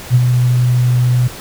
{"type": "tone with ADSR envelope", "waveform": "sine", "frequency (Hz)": 123.9, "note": "B2", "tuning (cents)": 6, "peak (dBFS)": -4, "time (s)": [0.1, 1.28], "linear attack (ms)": 50, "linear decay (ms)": 35, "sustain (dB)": -5, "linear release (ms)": 11, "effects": ["pink hiss -31 dBFS RMS until 1.4 s"]}